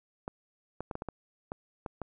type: clicks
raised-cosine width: 1 ms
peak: -22 dBFS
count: 9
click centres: 0.279 / 0.806 / 0.912 / 0.954 / 1.021 / 1.087 / 1.519 / 1.862 / 2.017 s
effects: none